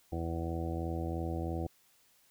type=harmonic tone; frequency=83 Hz; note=E2; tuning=12 cents sharp; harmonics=1 / 2 / 3 / 4 / 5 / 6 / 7 / 8 / 9; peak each=-36 / -41 / -45 / -39 / -50 / -44 / -47 / -52 / -44 dBFS; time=0.12-1.67 s; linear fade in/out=5 ms; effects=white hiss -67 dBFS RMS until 2.3 s